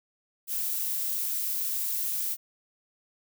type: noise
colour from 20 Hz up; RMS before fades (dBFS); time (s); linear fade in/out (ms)
violet; -30; 0.47-2.37; 50
effects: none